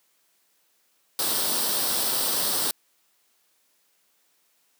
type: noise with comb filter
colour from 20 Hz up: white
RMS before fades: -25 dBFS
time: 1.19-2.71 s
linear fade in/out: 2 ms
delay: 0.22 ms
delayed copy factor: +0.6
effects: white hiss -67 dBFS RMS until 4.79 s + high-pass 200 Hz 12 dB/octave